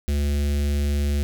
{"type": "tone with notch filter", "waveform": "square", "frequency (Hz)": 72, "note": "D2", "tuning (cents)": -34, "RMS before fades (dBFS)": -22, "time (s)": [0.08, 1.23], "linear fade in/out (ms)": 0, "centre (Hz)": 990, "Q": 0.51, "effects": []}